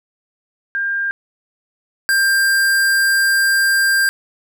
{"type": "tone pair in turn", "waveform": ["sine", "square"], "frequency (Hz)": [1600, 1589.9], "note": ["G6", "G6"], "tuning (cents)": [35, 24], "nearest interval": "unison", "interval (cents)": 11, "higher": "first", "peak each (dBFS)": [-17, -13], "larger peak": "second", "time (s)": [[0.75, 1.11], [2.09, 4.09]], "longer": "second", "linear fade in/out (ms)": 0, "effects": []}